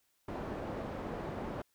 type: low-pass noise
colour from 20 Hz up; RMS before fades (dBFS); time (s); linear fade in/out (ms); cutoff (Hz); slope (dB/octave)
white; -40; 0.28-1.62; 5; 630; 12
effects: white hiss -75 dBFS RMS until 1.74 s